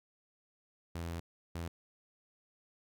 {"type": "tone bursts at uneven times", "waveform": "sawtooth", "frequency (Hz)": 84.2, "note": "E2", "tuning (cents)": 37, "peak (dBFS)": -34, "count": 2, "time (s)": [[0.95, 1.2], [1.55, 1.68]], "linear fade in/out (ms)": 5, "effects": []}